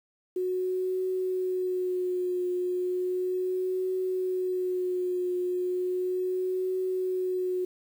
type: tone with vibrato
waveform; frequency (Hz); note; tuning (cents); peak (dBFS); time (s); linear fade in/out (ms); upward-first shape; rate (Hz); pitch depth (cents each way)
sine; 366.2; F#4; -18; -26; 0.36-7.65; 5; triangle; 0.35; 31
effects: 9-bit